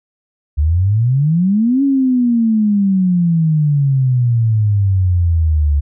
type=exponential two-way sweep; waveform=sine; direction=up then down; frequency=70.7 to 280.4 to 70.7 Hz; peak=-10 dBFS; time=0.57-5.81 s; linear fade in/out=20 ms; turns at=1.83 s; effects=none